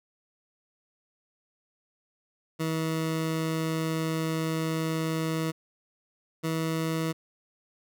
20% pulse tone pair in turn, 160.6 / 161.47 Hz, E3 / E3, -45 / -35 cents, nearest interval unison, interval 10 cents, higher second, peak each -22 dBFS, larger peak neither, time 2.59-5.52 / 6.43-7.13 s, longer first, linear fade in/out 20 ms, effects none

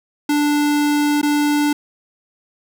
square tone with dropouts, 293.7 Hz, D4, in tune, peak -15 dBFS, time 0.29-1.73 s, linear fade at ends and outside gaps 5 ms, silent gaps 1.215-1.229 s, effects none

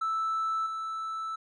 triangle tone with level steps, 1317 Hz, E6, 2 cents flat, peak -24 / -30 dBFS, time 0.01-1.36 s, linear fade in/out 10 ms, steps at 0.66 s, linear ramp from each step 5 ms, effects tanh soft clip ceiling -23 dBFS + resampled to 22050 Hz

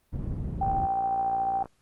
white low-pass noise, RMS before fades -32 dBFS, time 0.12-0.87 s, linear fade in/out 20 ms, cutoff 130 Hz, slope 12 dB/octave
sine tone with tremolo, 780 Hz, G5, 9 cents flat, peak -23 dBFS, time 0.61-1.63 s, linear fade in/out 5 ms, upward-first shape sine, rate 14 Hz, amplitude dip 25%
click train, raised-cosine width 1 ms, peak -26 dBFS, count 61, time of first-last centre 0.63-1.657 s, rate 58.4 Hz
effects pink hiss -69 dBFS RMS until 1.81 s + Opus 32 kbps

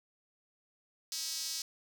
sawtooth tone with high-pass filter, 321.8 Hz, E4, 42 cents flat, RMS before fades -38 dBFS, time 1.12-1.62 s, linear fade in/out 2 ms, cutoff 5100 Hz, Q 2.6, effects none

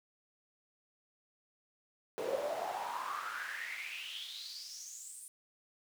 brown noise with high-pass filter sweep, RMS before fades -41 dBFS, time 2.18-5.28 s, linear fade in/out 0 ms, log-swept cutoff 450 to 9400 Hz, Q 7.4, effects none

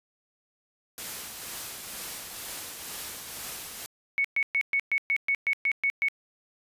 white noise with tremolo, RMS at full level -36 dBFS, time 0.98-3.86 s, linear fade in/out 0 ms, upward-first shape triangle, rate 2.1 Hz, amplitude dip 40%
sine tone bursts, 2217 Hz, C#7, in tune, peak -22 dBFS, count 11, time 4.18-6.084 s, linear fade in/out 0 ms, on 64 ms, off 120 ms
effects resampled to 32000 Hz

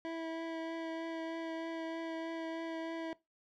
25% pulse tone with vibrato, 327.2 Hz, E4, 13 cents flat, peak -34 dBFS, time 0.05-3.13 s, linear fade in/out 0 ms, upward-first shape triangle, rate 3.2 Hz, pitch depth 14 cents each way, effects noise-tail reverb RT60 0.2 s tail -20 dB re dry + low-pass 3000 Hz 12 dB/octave

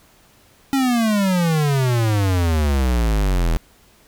square exponential sweep, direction down, 277.2 to 39.29 Hz, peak -16 dBFS, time 0.73-3.57 s, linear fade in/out 0 ms, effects pink hiss -53 dBFS RMS until 4.07 s

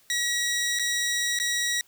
15% pulse tone with dropouts, 1915 Hz, A#6, 46 cents sharp, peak -18 dBFS, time 0.1-1.81 s, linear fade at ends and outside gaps 1 ms, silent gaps 0.789-0.795 / 1.389-1.399 s, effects white hiss -60 dBFS RMS until 1.87 s

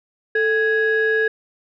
sine tone pair together, 440.7 / 1664 Hz, A4 / G#6, +3 / +3 cents, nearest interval octave + major seventh, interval 2300 cents, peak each -17 dBFS, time 0.35-1.28 s, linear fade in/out 5 ms, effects tanh soft clip ceiling -11 dBFS

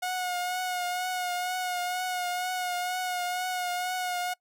sawtooth tone with vibrato, 725 Hz, F#5, 35 cents flat, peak -25 dBFS, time 0.02-4.34 s, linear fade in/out 10 ms, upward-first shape triangle, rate 2.1 Hz, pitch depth 34 cents each way, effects noise-tail reverb RT60 0.1 s tail -23 dB re dry

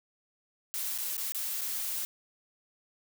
blue noise with dropouts, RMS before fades -34 dBFS, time 0.74-2.05 s, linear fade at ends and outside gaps 0 ms, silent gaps 0.978-0.985 / 1.168-1.179 / 1.321-1.347 / 1.61-1.615 s, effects none

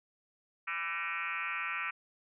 sine tone with frequency modulation, 1874 Hz, A#6, 9 cents sharp, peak -33 dBFS, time 0.67-1.91 s, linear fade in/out 10 ms, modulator 175 Hz, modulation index 4.1, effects none

